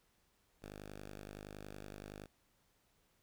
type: tone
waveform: 5% pulse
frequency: 50.7 Hz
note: G#1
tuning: 41 cents flat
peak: -37 dBFS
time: 0.62-2.26 s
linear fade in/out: 5 ms
effects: pink hiss -75 dBFS RMS until 3.22 s